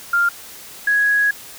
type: tone pair in turn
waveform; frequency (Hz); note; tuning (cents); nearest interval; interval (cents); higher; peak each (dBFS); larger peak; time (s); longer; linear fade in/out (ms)
sine; 1396.9 / 1664.9; F6 / G#6; 0 / +4; minor third; 304; second; -13; neither; 0.13-0.29 / 0.87-1.31; second; 5
effects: white hiss -38 dBFS RMS until 1.58 s